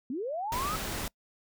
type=linear sweep; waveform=sine; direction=up; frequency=230 to 1315 Hz; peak=-31 dBFS; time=0.1-0.76 s; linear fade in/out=2 ms
type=noise; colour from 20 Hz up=pink; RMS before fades=-35 dBFS; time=0.52-1.08 s; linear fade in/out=2 ms
effects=noise-tail reverb RT60 0.1 s tail -25 dB re dry

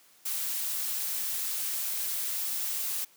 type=noise; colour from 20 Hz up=blue; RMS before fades=-32 dBFS; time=0.25-3.05 s; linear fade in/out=10 ms; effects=white hiss -60 dBFS RMS until 3.16 s + high-pass 150 Hz 12 dB/octave

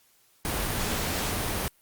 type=noise; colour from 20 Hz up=pink; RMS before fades=-29 dBFS; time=0.45-1.68 s; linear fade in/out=0 ms; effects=white hiss -63 dBFS RMS until 1.81 s + Opus 48 kbps

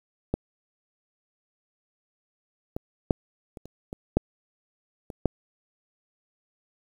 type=clicks; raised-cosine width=2 ms; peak=-11 / -17 / -6 / -26 / -29 / -21 / -6 / -23 / -7 dBFS; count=9; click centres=0.34 / 2.765 / 3.108 / 3.572 / 3.656 / 3.929 / 4.17 / 5.102 / 5.257 s; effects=8-bit

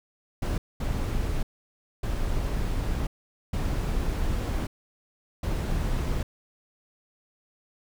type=noise bursts at uneven times; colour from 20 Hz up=brown; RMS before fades=-27 dBFS; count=5; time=0.42-0.58 / 0.8-1.43 / 2.03-3.07 / 3.53-4.67 / 5.43-6.23 s; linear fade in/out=5 ms; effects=none

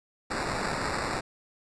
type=noise with sample-and-hold; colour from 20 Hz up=violet; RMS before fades=-31 dBFS; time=0.3-1.21 s; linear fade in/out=10 ms; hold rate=3150 Hz; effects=resampled to 22050 Hz

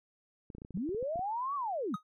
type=clicks; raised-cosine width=3 ms; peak=-33 dBFS; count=12; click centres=0.502 / 0.55 / 0.583 / 0.619 / 0.649 / 0.707 / 0.774 / 0.891 / 0.947 / 1.027 / 1.158 / 1.193 s
type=linear two-way sweep; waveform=sine; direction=up then down; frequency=154.8 to 1167 to 154.8 Hz; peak=-32 dBFS; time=0.74-1.96 s; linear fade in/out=10 ms; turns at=1.55 s
type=tone with exponential decay; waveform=triangle; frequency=1255 Hz; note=D#6; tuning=15 cents sharp; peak=-30 dBFS; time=1.94-2.03 s; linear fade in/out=2 ms; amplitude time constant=19 ms
effects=none

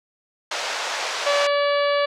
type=band-pass noise; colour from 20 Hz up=pink; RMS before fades=-27 dBFS; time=0.51-1.47 s; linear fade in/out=5 ms; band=570 to 6400 Hz; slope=24 dB/octave
type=harmonic tone; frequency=574 Hz; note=D5; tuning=40 cents flat; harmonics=1 / 2 / 3 / 4 / 5 / 6 / 7 / 8; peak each=-19 / -25 / -29 / -31 / -33 / -35 / -36 / -37 dBFS; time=1.26-2.06 s; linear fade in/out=10 ms
effects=none

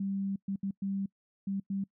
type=tone bursts at uneven times; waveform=sine; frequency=196 Hz; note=G3; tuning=in tune; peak=-30 dBFS; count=6; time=0-0.36 / 0.48-0.56 / 0.63-0.71 / 0.82-1.06 / 1.47-1.6 / 1.7-1.84 s; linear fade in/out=5 ms; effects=noise-tail reverb RT60 0.1 s tail -24 dB re dry

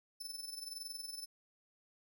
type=tone with amplitude modulation; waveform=sawtooth; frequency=5274 Hz; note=E8; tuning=in tune; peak=-38 dBFS; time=0.2-1.26 s; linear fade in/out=10 ms; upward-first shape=sine; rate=21.5 Hz; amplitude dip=70%; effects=none

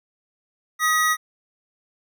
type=tone pair together; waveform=square; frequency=1251 / 1930.1 Hz; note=D#6 / B6; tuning=+9 / -40 cents; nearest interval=minor sixth; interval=751 cents; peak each=-21 dBFS; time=0.79-1.17 s; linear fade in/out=50 ms; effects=none

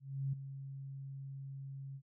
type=tone with ADSR envelope; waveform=sine; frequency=136.5 Hz; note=C#3; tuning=26 cents flat; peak=-32 dBFS; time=0-2.02 s; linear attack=330 ms; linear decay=6 ms; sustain=-11 dB; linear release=66 ms; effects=none

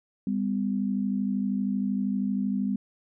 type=tone pair together; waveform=sine; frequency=199.8 / 252.6 Hz; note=G3 / B3; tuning=+33 / +39 cents; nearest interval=major third; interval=406 cents; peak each=-26 / -29 dBFS; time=0.27-2.76 s; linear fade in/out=2 ms; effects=none

